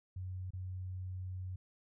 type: tone with dropouts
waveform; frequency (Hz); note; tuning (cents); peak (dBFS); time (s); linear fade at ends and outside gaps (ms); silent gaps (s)
sine; 92.4; F#2; -2; -39; 0.16-1.56; 5; 0.506-0.534
effects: none